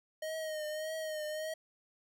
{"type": "tone with vibrato", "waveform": "square", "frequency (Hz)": 622.3, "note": "D#5", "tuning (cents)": 0, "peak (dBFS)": -37, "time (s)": [0.22, 1.54], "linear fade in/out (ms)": 5, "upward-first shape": "triangle", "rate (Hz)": 1.7, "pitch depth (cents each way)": 51, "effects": []}